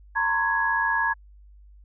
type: tone cluster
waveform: sine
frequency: 916 / 1013 / 1090 / 1668 Hz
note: A#5 / B5 / C#6 / G#6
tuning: -31 / +44 / -29 / +7 cents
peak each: -26 / -30 / -32 / -23 dBFS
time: 0.15-1.14 s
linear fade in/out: 20 ms
effects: added 50 Hz sine -47 dBFS peak until 1.84 s